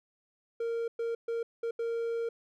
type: tone bursts at uneven times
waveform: triangle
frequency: 463 Hz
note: A#4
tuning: 12 cents flat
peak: -28 dBFS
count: 5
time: 0.6-0.88 / 0.99-1.15 / 1.28-1.43 / 1.63-1.71 / 1.79-2.29 s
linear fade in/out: 5 ms
effects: none